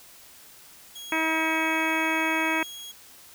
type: tone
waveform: sawtooth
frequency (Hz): 3300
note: G#7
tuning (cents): -12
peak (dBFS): -35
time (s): 0.95-2.92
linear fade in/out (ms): 10
type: harmonic tone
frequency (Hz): 320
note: D#4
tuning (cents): +49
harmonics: 1 / 2 / 3 / 4 / 5 / 6 / 7 / 8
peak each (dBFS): -29 / -34 / -30 / -35 / -32 / -33 / -29 / -31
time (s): 1.12-2.63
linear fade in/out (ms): 2
effects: white hiss -50 dBFS RMS until 3.34 s